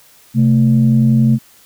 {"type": "tone pair together", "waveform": "sine", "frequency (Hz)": [130.81, 222.1], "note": ["C3", "A3"], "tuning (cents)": [0, 16], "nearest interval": "major sixth", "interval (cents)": 916, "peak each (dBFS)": -10, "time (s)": [0.34, 1.39], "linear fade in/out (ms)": 50, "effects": ["tanh soft clip ceiling -2 dBFS", "white hiss -47 dBFS RMS until 1.65 s"]}